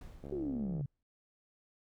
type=noise with exponential decay; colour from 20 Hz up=brown; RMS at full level=-46 dBFS; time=0.01-1.03 s; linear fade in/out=2 ms; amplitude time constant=220 ms
type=click train; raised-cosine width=2 ms; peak=-32 dBFS; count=41; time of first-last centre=0.24-0.81 s; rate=70.2 Hz
type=exponential sweep; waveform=sine; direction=down; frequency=391 to 132.9 Hz; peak=-34 dBFS; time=0.32-0.86 s; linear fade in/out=5 ms
effects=none